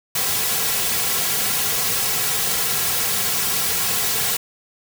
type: noise with comb filter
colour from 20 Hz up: white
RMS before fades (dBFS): -21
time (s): 0.15-4.37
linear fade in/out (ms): 5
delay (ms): 3.3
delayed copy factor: -0.75
effects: none